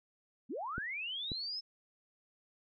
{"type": "linear sweep", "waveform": "sine", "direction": "up", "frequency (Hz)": [185, 5274], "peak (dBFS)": -37, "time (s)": [0.49, 1.61], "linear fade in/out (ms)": 20}
{"type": "clicks", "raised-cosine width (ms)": 3, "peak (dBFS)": -27, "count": 2, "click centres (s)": [0.781, 1.318]}
{"effects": []}